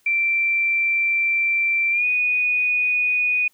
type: tone with pitch glide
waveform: sine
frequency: 2349 to 2474 Hz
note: D7 to D#7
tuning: 0 to -10 cents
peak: -17 dBFS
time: 0.06-3.48 s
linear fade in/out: 5 ms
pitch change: +90 cents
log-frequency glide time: 1.91-2.05 s
effects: white hiss -62 dBFS RMS until 3.53 s